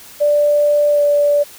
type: tone with pitch glide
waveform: sine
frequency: 587.3 to 581.2 Hz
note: D5 to D5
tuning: 0 to -18 cents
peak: -10 dBFS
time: 0.2-1.44 s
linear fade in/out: 20 ms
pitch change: -18 cents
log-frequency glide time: 0.91-1.02 s
effects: white hiss -39 dBFS RMS until 1.58 s